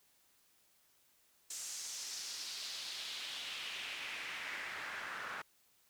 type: noise with band-pass filter sweep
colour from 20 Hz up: pink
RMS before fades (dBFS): -44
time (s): 1.5-5.42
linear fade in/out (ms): 5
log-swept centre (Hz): 7300 to 1400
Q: 2.3
effects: white hiss -71 dBFS RMS until 5.89 s